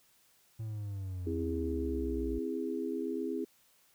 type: exponential sweep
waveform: triangle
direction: down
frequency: 112.7 to 58.7 Hz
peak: -34 dBFS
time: 0.59-2.39 s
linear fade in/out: 10 ms
type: chord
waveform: sine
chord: C augmented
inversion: none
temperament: equal with one note detuned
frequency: 261.6 / 329.6 / 410.8 Hz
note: C4 / E4 / G#4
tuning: 0 / 0 / -19 cents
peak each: -37 dBFS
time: 1.26-3.45 s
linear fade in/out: 10 ms
effects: white hiss -67 dBFS RMS until 3.94 s